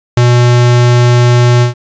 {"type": "tone with ADSR envelope", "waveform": "square", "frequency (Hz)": 121.6, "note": "B2", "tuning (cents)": -26, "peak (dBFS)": -3, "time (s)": [0.17, 1.74], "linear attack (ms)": 4, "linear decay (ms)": 6, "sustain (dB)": -2, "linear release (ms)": 120, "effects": ["resampled to 16000 Hz", "7-bit"]}